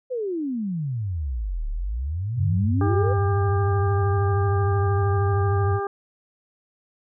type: exponential two-way sweep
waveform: sine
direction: down then up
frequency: 525 to 34.65 to 525 Hz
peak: -24 dBFS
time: 0.1-3.14 s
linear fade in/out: 20 ms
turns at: 1.68 s
type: tone with vibrato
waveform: sine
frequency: 98 Hz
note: G2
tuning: in tune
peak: -19 dBFS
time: 2.36-5.8 s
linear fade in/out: 50 ms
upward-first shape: triangle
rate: 13 Hz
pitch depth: 150 cents each way
type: harmonic tone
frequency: 399.1 Hz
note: G4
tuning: 31 cents sharp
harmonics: 1 / 2 / 3 / 4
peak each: -26 / -30 / -31 / -38 dBFS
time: 2.81-5.87 s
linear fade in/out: 2 ms
effects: none